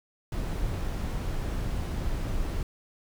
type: noise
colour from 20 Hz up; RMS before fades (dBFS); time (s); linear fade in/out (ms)
brown; -30; 0.32-2.63; 2
effects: none